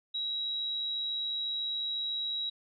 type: tone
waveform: sine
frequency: 3862 Hz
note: B7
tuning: 39 cents flat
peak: -31 dBFS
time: 0.14-2.5 s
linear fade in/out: 10 ms
effects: none

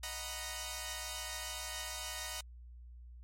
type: chord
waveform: 5% pulse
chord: B major seventh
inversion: first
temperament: equal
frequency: 622.3 / 740 / 932.3 / 987.8 Hz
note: D#5 / F#5 / A#5 / B5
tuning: 0 / 0 / 0 / 0 cents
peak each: -34 dBFS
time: 0.03-2.41 s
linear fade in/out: 5 ms
effects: added 60 Hz sine -49 dBFS peak until 3.23 s + MP3 64 kbps

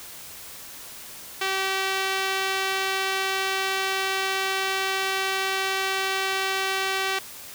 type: tone with band-pass filter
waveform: sawtooth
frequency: 384.5 Hz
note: G4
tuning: 33 cents flat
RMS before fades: -26 dBFS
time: 1.41-7.19 s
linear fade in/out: 5 ms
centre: 2700 Hz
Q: 0.76
effects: white hiss -41 dBFS RMS until 7.54 s

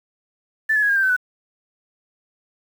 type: tone with pitch steps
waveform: sine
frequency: 1758 / 1709.9 / 1663.2 / 1617.7 / 1573.5 / 1530.4 / 1488.6 Hz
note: A6 / A6 / G#6 / G#6 / G6 / G6 / F#6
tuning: -2 / -50 / +2 / -46 / +6 / -42 / +10 cents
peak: -15 dBFS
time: 0.69-1.166 s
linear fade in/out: 10 ms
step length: 68 ms
effects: 7-bit

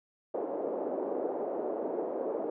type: band-pass noise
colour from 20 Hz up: white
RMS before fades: -34 dBFS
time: 0.34-2.5 s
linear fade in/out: 5 ms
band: 330 to 580 Hz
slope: 24 dB/octave
effects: none

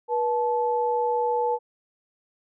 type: tone pair together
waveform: sine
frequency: 483.2 / 869 Hz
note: B4 / A5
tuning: -38 / -22 cents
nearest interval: minor seventh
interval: 1016 cents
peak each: -24 dBFS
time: 0.08-1.59 s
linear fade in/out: 50 ms
effects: none

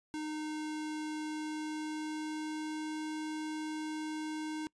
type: tone with pitch glide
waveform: square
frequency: 307.3 to 309.6 Hz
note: D#4 to D#4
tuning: -21 to -9 cents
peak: -37 dBFS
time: 0.14-4.67 s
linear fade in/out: 0 ms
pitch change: +12 cents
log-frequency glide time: 1.21-3.02 s
effects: noise-tail reverb RT60 0.1 s tail -24 dB re dry + resampled to 22050 Hz

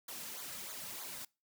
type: noise with flanger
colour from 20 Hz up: white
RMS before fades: -45 dBFS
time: 0.08-1.25 s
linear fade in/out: 5 ms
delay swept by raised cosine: 0.36 to 2.76 ms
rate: 3.2 Hz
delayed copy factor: -0.8
effects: noise-tail reverb RT60 0.3 s tail -25 dB re dry

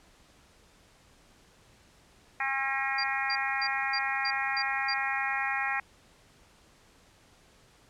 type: harmonic tone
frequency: 270.3 Hz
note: C#4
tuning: 44 cents flat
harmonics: 3 / 4 / 5 / 6 / 7 / 8 / 9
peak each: -34 / -38 / -38 / -37 / -32 / -37 / -37 dBFS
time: 2.4-5.8 s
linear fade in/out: 2 ms
type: tone bursts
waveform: sine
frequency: 4741 Hz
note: D8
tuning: 16 cents sharp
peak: -30 dBFS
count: 7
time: 2.98-4.939 s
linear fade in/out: 5 ms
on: 57 ms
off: 260 ms
effects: pink hiss -60 dBFS RMS until 7.89 s + low-pass 9000 Hz 12 dB/octave

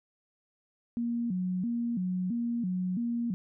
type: tone with vibrato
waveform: sine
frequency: 207.7 Hz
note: G#3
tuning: in tune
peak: -28 dBFS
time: 0.97-3.34 s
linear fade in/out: 0 ms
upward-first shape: square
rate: 1.5 Hz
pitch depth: 220 cents each way
effects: none

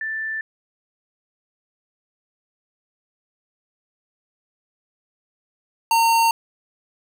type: tone pair in turn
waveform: sine / square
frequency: 1767 / 915.2 Hz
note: A6 / A#5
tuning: +7 / -32 cents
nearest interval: major seventh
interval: 1139 cents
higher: first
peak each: -24 / -15 dBFS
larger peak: second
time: 0.01-0.41 / 5.91-6.31 s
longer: neither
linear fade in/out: 2 ms
effects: none

